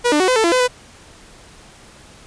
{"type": "tone with pitch steps", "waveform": "sawtooth", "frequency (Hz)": [483.7, 298.3, 371.7, 509, 442.7, 339.8, 507, 497.9], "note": ["B4", "D4", "F#4", "C5", "A4", "F4", "B4", "B4"], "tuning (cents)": [-36, 27, 8, -48, 11, -47, 45, 14], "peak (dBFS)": -9, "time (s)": [0.04, 0.68], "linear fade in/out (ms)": 20, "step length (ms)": 80, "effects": ["pink hiss -44 dBFS RMS until 2.26 s", "resampled to 22050 Hz"]}